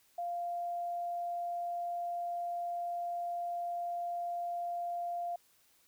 sine tone, 696 Hz, F5, 6 cents flat, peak -34 dBFS, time 0.18-5.36 s, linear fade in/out 5 ms, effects white hiss -68 dBFS RMS until 5.87 s

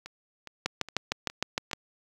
two click trains, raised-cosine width 0.2 ms, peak -9 / -24 dBFS, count 8 / 5, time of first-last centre 0.66-1.732 / 0.06-1.713 s, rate 6.53 / 2.42 Hz, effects high-pass 80 Hz 12 dB/octave + 8-bit

